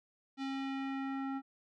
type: tone with low-pass filter sweep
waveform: square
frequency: 270.4 Hz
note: C#4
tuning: 43 cents flat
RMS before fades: -38 dBFS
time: 0.37-1.42 s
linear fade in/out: 50 ms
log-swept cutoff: 4100 to 1300 Hz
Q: 1.4
effects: none